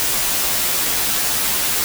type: noise with comb filter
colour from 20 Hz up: white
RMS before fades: -19 dBFS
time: 0-1.84 s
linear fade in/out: 0 ms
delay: 12 ms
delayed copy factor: -0.8
effects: none